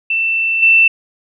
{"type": "tone with level steps", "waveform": "sine", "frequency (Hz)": 2674, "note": "E7", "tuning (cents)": 24, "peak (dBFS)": [-13, -6], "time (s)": [0.1, 0.88], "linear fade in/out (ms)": 5, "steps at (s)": 0.62, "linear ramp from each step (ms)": 10, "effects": []}